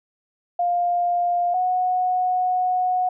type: tone pair in turn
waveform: sine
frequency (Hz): 703 / 732.6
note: F5 / F#5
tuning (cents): +11 / -17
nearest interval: minor second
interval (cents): 72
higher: second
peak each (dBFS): -18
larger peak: neither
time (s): 0.59-1.54 / 1.54-3.09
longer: second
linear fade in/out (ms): 5
effects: none